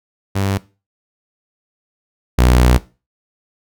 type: tone pair in turn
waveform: sawtooth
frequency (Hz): 98 / 61.54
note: G2 / B1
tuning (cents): 0 / -5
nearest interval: minor sixth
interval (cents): 805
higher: first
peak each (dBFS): -12 / -5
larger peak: second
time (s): 0.35-0.58 / 2.38-2.78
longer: second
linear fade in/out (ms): 10
effects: noise-tail reverb RT60 0.3 s tail -18 dB re dry